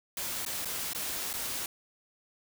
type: noise with dropouts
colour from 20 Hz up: white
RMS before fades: -35 dBFS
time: 0.17-1.66 s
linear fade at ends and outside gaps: 2 ms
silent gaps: 0.451-0.462 / 0.648-0.655 / 0.933-0.948 / 1.331-1.337 s
effects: none